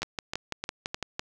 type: two click trains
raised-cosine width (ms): 0.2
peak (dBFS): -13 / -14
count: 8 / 4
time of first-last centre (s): 0.02-1.194 / 0.03-0.945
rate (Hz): 5.96 / 3.28
effects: none